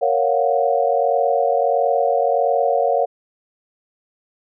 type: chord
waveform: sine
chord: Gb major seventh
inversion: first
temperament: equal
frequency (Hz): 466.2 / 554.4 / 698.5 / 740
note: Bb4 / Db5 / F5 / Gb5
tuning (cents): 0 / 0 / 0 / 0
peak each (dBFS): -21 / -19 / -20 / -22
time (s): 0.01-3.06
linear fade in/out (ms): 20
effects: none